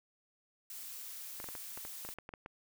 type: noise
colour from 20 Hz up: blue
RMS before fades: -46 dBFS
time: 0.7-2.14 s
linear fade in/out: 2 ms
type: clicks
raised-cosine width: 0.5 ms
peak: -30 dBFS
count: 12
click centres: 1.401 / 1.442 / 1.488 / 1.552 / 1.775 / 1.851 / 2.05 / 2.089 / 2.186 / 2.291 / 2.338 / 2.461 s
effects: none